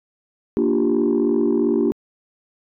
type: chord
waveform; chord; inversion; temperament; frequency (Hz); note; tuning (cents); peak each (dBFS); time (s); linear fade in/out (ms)
sine; G minor seventh; first; equal; 233.1 / 293.7 / 349.2 / 392; Bb3 / D4 / F4 / G4; 0 / 0 / 0 / 0; -20; 0.57-1.92; 0
effects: tanh soft clip ceiling -10 dBFS

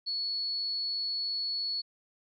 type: tone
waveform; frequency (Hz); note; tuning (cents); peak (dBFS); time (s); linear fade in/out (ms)
sine; 4397; C#8; -15; -30; 0.06-1.82; 20
effects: none

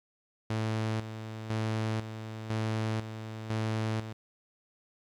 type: tone with tremolo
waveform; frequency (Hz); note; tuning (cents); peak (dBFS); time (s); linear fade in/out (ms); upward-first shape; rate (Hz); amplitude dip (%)
sawtooth; 110; A2; 0; -25; 0.5-4.13; 5; square; 1; 65
effects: low-pass 6000 Hz 12 dB/octave + 11-bit

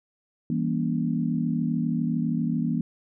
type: chord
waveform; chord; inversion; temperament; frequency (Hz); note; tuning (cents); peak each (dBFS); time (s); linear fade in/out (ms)
sine; E diminished seventh; none; just; 164.81 / 197.78 / 237.3 / 284.8; E3 / G3 / Bb3 / Db4; 0 / +16 / +31 / +47; -27 / -32 / -26 / -32; 0.5-2.81; 2
effects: none

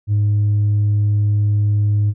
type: tone with tanh clipping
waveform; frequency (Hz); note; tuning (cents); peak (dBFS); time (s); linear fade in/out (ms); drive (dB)
triangle; 103.83; G#2; 0; -13; 0.07-2.14; 50; 6
effects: none

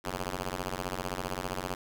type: ring-modulated tone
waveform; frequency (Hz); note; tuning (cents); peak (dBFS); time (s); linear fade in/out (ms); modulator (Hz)
5% pulse; 91.9; F#2; -11; -19; 0.04-1.75; 5; 314
effects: none

